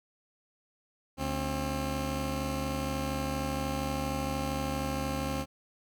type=tone pair together; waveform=15% pulse; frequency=72.9 / 267.4 Hz; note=D2 / C4; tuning=-12 / +38 cents; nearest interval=octave + major seventh; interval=2250 cents; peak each=-27 dBFS; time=1.17-5.46 s; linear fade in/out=50 ms; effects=none